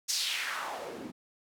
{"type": "noise with band-pass filter sweep", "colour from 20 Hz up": "white", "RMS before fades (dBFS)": -35, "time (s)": [0.08, 1.12], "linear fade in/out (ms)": 20, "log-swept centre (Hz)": [6200, 210], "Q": 2.3, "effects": []}